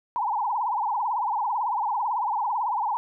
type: tone with vibrato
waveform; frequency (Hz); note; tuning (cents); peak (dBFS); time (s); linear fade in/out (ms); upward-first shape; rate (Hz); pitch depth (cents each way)
sine; 904; A5; +47; -23; 0.16-2.97; 0; triangle; 18; 230
effects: none